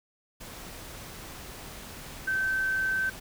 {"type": "tone in noise", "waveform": "sine", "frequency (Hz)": 1544, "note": "G6", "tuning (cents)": -27, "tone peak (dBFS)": -25, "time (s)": [2.27, 3.1], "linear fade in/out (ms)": 10, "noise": "pink", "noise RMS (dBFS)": -43, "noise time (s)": [0.4, 3.2], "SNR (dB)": 15, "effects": []}